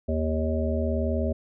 harmonic tone with a mistuned harmonic, 79 Hz, D#2, 27 cents sharp, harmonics 1 / 3 / 5 / 7 / 8, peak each -26 / -29 / -33 / -32 / -32 dBFS, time 0.08-1.33 s, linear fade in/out 10 ms, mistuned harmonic 1, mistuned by -24 cents, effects none

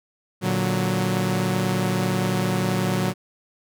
sawtooth chord, Bb augmented, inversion none, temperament equal, 116.54 / 146.83 / 185 Hz, Bb2 / D3 / F#3, 0 / 0 / 0 cents, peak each -22 / -24 / -19 dBFS, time 0.41-3.14 s, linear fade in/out 50 ms, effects none

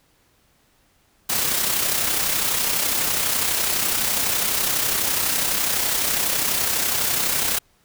white noise with amplitude modulation, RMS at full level -20 dBFS, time 1.29-7.59 s, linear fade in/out 10 ms, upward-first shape sine, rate 32 Hz, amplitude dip 40%, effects pink hiss -61 dBFS RMS until 7.84 s

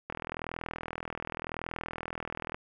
click train, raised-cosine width 0.5 ms, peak -20 dBFS, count 101, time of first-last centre 0.1-2.545 s, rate 40.9 Hz, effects none

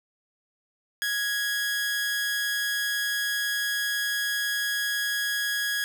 sawtooth tone with amplitude modulation, 1662 Hz, G#6, 1 cent sharp, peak -20 dBFS, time 1.02-5.84 s, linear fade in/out 0 ms, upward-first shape sine, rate 230 Hz, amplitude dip 40%, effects 9-bit

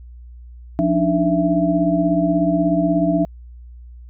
sine tone cluster, 174.5 / 287.9 / 304.4 / 665 Hz, F3 / D4 / D#4 / E5, -1 / -34 / -38 / +15 cents, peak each -20 dBFS, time 0.79-3.25 s, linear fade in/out 0 ms, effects added 60 Hz sine -36 dBFS peak until 4.09 s

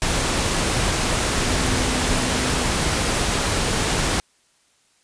sine tone in noise, 254.3 Hz, C4, 49 cents flat, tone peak -29 dBFS, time 1.42-2.67 s, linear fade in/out 0 ms, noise pink, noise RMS -21 dBFS, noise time 0.02-4.2 s, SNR -11 dB, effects white hiss -61 dBFS RMS until 5.03 s + resampled to 22050 Hz

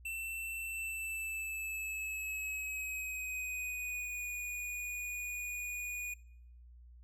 square tone with pitch glide, 2679 to 2457 Hz, E7 to D#7, +27 to -22 cents, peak -38 dBFS, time 0.05-6.14 s, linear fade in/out 5 ms, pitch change -149 cents, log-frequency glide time 0.67-4.27 s, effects noise-tail reverb RT60 0.7 s tail -22 dB re dry + added 60 Hz sine -53 dBFS peak until 7.03 s

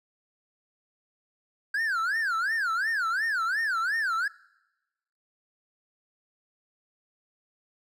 triangle tone with vibrato, 1554 Hz, G6, 16 cents flat, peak -23 dBFS, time 1.74-4.28 s, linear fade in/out 5 ms, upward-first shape sine, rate 2.8 Hz, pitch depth 290 cents each way, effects noise-tail reverb RT60 1.0 s tail -23 dB re dry

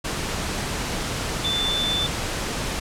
sine tone in noise, 3527 Hz, A7, 3 cents sharp, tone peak -22 dBFS, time 1.44-2.07 s, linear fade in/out 10 ms, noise pink, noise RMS -27 dBFS, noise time 0.04-2.8 s, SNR +2 dB, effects low-pass 9000 Hz 12 dB/octave

